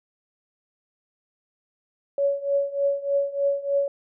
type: tone with tremolo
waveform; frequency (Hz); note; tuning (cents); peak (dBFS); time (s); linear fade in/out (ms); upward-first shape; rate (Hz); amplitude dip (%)
sine; 561; C#5; +21; -17; 2.18-3.88; 2; triangle; 3.3; 90
effects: none